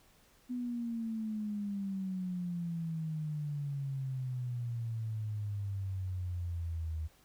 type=exponential sweep; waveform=sine; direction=down; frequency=250 to 77.78 Hz; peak=-34 dBFS; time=0.49-7.08 s; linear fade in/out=20 ms; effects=pink hiss -65 dBFS RMS until 7.24 s